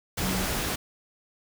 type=tone in noise; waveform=sine; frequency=187.4 Hz; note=F#3; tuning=22 cents sharp; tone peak=-30 dBFS; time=0.22-0.46 s; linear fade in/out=10 ms; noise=pink; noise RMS=-29 dBFS; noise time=0.17-0.76 s; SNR=-4 dB; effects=none